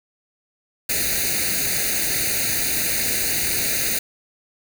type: noise with comb filter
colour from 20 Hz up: white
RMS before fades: -22 dBFS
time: 0.89-3.99 s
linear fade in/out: 5 ms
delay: 0.46 ms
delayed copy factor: +1
effects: none